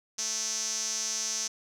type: tone with band-pass filter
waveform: sawtooth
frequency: 220 Hz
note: A3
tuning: in tune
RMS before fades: -32 dBFS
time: 0.18-1.48 s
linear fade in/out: 10 ms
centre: 6000 Hz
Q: 7.3
effects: none